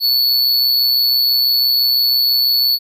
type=tone with amplitude modulation; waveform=square; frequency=4435 Hz; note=C#8; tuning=in tune; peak=-10 dBFS; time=0-2.79 s; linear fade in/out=50 ms; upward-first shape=sine; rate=126 Hz; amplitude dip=50%; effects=none